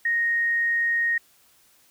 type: tone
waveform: sine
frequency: 1864.7 Hz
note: A#6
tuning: in tune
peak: -20 dBFS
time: 0.05-1.18 s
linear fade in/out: 5 ms
effects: white hiss -59 dBFS RMS until 1.9 s